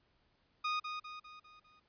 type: tone with echo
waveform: sawtooth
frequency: 1238 Hz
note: D#6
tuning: 9 cents flat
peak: -29 dBFS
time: 0.64-0.8 s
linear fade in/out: 10 ms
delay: 200 ms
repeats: 5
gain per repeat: -6 dB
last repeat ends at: 1.8 s
effects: pink hiss -74 dBFS RMS until 1.88 s + resampled to 11025 Hz